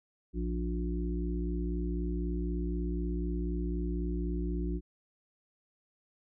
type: harmonic tone with a mistuned harmonic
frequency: 58.27 Hz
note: A#1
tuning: in tune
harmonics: 1 / 3 / 5 / 6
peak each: -32 / -37 / -39 / -40 dBFS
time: 0.33-4.81 s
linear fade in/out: 50 ms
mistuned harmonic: 6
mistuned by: +28 cents
effects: none